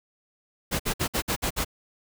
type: noise bursts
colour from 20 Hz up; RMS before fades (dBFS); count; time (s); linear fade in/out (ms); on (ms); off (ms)
pink; -26; 7; 0.71-1.648; 20; 86; 56
effects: none